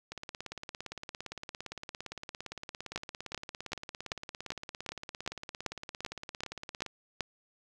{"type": "two click trains", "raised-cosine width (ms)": 0.2, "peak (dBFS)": [-15, -23], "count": [12, 119], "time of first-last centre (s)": [[2.96, 7.207], [0.12, 6.863]], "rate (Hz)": [2.59, 17.5], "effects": []}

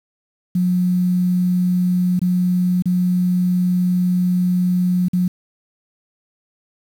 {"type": "tone with dropouts", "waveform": "sine", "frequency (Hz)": 180.4, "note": "F#3", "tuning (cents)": -44, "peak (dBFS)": -14, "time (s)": [0.55, 5.28], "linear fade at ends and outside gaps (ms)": 5, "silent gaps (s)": [[2.193, 2.215], [2.823, 2.856], [5.085, 5.132]], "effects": ["7-bit"]}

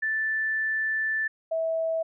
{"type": "tone pair in turn", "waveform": "sine", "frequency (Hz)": [1760, 650.7], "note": ["A6", "E5"], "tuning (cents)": [0, -23], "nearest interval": "octave + perfect fourth", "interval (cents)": 1723, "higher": "first", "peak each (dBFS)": -24, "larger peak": "neither", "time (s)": [[0.02, 1.28], [1.51, 2.03]], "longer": "first", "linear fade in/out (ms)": 10, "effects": []}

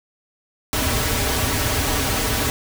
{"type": "noise with comb filter", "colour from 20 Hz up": "pink", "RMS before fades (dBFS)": -21, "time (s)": [0.73, 2.5], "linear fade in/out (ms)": 0, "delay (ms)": 5.7, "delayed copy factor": -0.7, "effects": []}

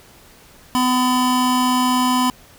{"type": "tone pair together", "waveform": "square", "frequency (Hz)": [252, 1008], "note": ["B3", "B5"], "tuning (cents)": [35, 35], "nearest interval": "2 octaves", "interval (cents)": 2400, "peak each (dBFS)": [-18, -19], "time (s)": [0.75, 2.3], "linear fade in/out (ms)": 0, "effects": ["pink hiss -47 dBFS RMS until 2.58 s"]}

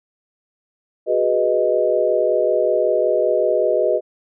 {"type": "chord", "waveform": "sine", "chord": "G# minor seventh", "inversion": "third", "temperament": "equal", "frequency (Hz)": [370, 415.3, 493.9, 622.3], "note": ["F#4", "G#4", "B4", "D#5"], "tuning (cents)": [0, 0, 0, 0], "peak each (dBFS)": [-22, -22, -20, -18], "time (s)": [1.06, 4.01], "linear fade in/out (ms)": 50, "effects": []}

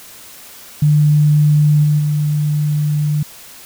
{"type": "tone with level steps", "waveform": "sine", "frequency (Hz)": 149.3, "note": "D3", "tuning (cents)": 29, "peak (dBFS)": [-8, -10, -13], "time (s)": [0.82, 3.23], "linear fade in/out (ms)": 5, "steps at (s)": [1.83, 1.98], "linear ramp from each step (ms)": 20, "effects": ["white hiss -38 dBFS RMS until 3.65 s"]}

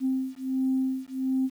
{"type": "beating tone pair", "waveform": "sine", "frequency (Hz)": [261.6, 263], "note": ["C4", "C4"], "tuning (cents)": [0, 9], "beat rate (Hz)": 1.4, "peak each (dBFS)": -27, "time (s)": [0, 1.5], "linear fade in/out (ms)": 50, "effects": ["tanh soft clip ceiling -17 dBFS", "9-bit"]}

